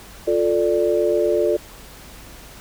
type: chord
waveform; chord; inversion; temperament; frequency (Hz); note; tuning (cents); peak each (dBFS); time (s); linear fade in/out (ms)
sine; D minor; first; just; 352.4 / 440.5 / 587.3; F4 / A4 / D5; +16 / +2 / 0; -20; 0.27-1.57; 10
effects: added 50 Hz sine -45 dBFS peak until 2.6 s + pink hiss -42 dBFS RMS until 2.6 s